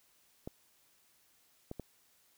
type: clicks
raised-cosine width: 2 ms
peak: -27 dBFS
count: 3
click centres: 0.475 / 1.714 / 1.797 s
effects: white hiss -69 dBFS RMS until 2.37 s